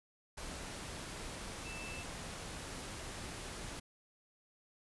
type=tone in noise; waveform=sine; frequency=2649 Hz; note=E7; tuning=8 cents sharp; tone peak=-47 dBFS; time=1.65-2.03 s; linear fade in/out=10 ms; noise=pink; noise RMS=-45 dBFS; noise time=0.37-3.8 s; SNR=-5 dB; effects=resampled to 24000 Hz